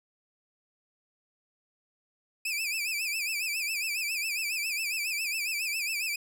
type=tone with vibrato; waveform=sawtooth; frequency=2477 Hz; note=D#7; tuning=8 cents flat; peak=-26 dBFS; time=2.45-6.16 s; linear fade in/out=5 ms; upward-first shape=sine; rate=7.3 Hz; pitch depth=130 cents each way; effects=none